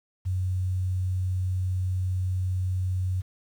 sine tone with quantisation, 92.5 Hz, F#2, in tune, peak -24 dBFS, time 0.25-3.22 s, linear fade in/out 20 ms, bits 9, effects none

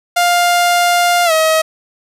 sawtooth tone with pitch glide, 702 to 636.3 Hz, F5 to D#5, +9 to +39 cents, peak -6 dBFS, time 0.16-1.62 s, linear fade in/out 10 ms, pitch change -170 cents, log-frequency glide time 1.25-1.32 s, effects resampled to 32000 Hz + 7-bit

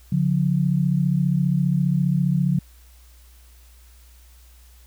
sine tone pair together, 143.2 / 178.1 Hz, D3 / F3, -43 / +34 cents, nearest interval major third, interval 377 cents, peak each -20 / -20 dBFS, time 0.12-2.59 s, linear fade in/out 5 ms, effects added 60 Hz sine -47 dBFS peak until 4.86 s + white hiss -56 dBFS RMS until 4.86 s

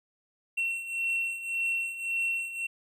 triangle beating tone pair, 2716 / 2717.8 Hz, F7 / F7, -49 / -48 cents, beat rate 1.8 Hz, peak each -33 / -28 dBFS, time 0.57-2.67 s, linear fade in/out 10 ms, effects none

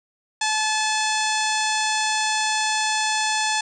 harmonic tone with a mistuned harmonic, 865 Hz, A5, 30 cents flat, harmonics 1 / 2 / 3 / 4 / 5 / 6 / 7 / 8 / 9 / 10, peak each -24 / -27 / -29 / -30 / -31 / -32 / -32 / -33 / -34 / -34 dBFS, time 0.41-3.61 s, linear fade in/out 5 ms, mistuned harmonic 9, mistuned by -46 cents, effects none

